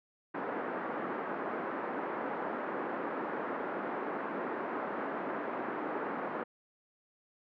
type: band-pass noise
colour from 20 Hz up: pink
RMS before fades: -37 dBFS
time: 0.34-6.44 s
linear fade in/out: 10 ms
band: 250 to 1600 Hz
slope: 24 dB/octave
effects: none